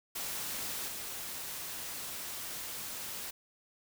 white noise with level steps, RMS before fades -38 / -41 dBFS, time 0.15-3.31 s, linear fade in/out 10 ms, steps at 0.88 s, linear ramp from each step 2 ms, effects none

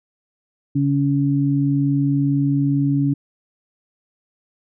sine tone pair together, 140.35 / 280.7 Hz, C#3 / C#4, +22 / +22 cents, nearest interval octave, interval 1200 cents, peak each -18 dBFS, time 0.75-3.14 s, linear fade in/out 10 ms, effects none

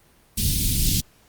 pink band-stop noise, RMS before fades -21 dBFS, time 0.37-1.01 s, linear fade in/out 10 ms, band 230 to 3400 Hz, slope 24 dB/octave, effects pink hiss -57 dBFS RMS until 1.28 s + Opus 32 kbps

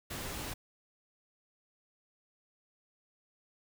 pink noise, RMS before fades -40 dBFS, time 0.1-0.54 s, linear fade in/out 10 ms, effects none

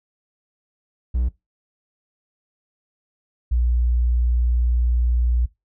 triangle / sine tone pair in turn, 61.2 / 59.98 Hz, B1 / B1, -15 / -50 cents, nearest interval unison, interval 35 cents, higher first, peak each -16 dBFS, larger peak neither, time 1.14-1.29 / 3.51-5.46 s, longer second, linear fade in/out 10 ms, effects noise-tail reverb RT60 0.2 s tail -20 dB re dry

